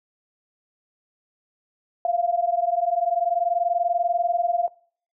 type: tone pair together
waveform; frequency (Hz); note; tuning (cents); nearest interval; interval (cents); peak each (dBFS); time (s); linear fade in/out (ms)
sine; 683.6 / 704; F5 / F5; -37 / +14; minor second; 51; -23; 2.05-4.68; 2
effects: noise-tail reverb RT60 0.5 s tail -21 dB re dry